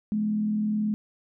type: tone with frequency modulation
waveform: sine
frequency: 212.2 Hz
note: G#3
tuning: 38 cents sharp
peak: -23 dBFS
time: 0.12-0.94 s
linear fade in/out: 0 ms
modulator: 39.2 Hz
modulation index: 0.32
effects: none